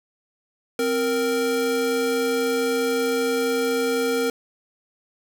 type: tone pair together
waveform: square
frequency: 261.6 / 466.1 Hz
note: C4 / A#4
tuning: 0 / 0 cents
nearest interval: minor seventh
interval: 1000 cents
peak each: -27 / -22 dBFS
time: 0.79-4.3 s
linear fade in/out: 2 ms
effects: none